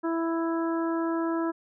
harmonic tone, 330.5 Hz, E4, 5 cents sharp, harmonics 1 / 2 / 3 / 4 / 5, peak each -26 / -35 / -35 / -37 / -42 dBFS, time 0.03-1.52 s, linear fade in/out 20 ms, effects none

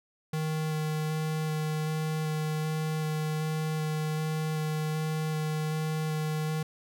square tone with vibrato, 155.56 Hz, D#3, in tune, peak -29 dBFS, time 0.33-6.63 s, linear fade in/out 5 ms, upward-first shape square, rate 1.3 Hz, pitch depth 8 cents each way, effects none

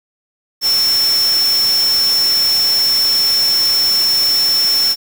sine tone in noise, 5400 Hz, E8, 41 cents sharp, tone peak -11 dBFS, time 0.61-4.96 s, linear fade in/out 50 ms, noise white, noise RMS -23 dBFS, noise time 0.61-4.96 s, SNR +9 dB, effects none

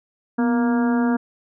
harmonic tone with a mistuned harmonic, 234.3 Hz, A#3, 9 cents sharp, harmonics 1 / 2 / 3 / 4 / 5 / 6 / 7, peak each -17 / -28 / -30 / -31 / -36 / -33 / -35 dBFS, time 0.38-1.17 s, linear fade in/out 10 ms, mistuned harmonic 1, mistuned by +68 cents, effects none

